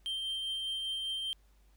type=tone with tremolo; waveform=triangle; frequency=3146 Hz; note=G7; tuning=6 cents sharp; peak=-31 dBFS; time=0.06-1.33 s; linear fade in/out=0 ms; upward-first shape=triangle; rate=5 Hz; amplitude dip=25%; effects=added 50 Hz sine -61 dBFS peak until 1.76 s + pink hiss -72 dBFS RMS until 1.76 s